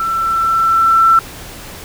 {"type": "tone with level ramp", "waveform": "sine", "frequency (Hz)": 1339, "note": "E6", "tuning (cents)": 27, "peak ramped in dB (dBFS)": [-15, -5], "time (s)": [0, 1.19], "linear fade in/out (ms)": 2, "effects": ["pink hiss -32 dBFS RMS until 1.84 s"]}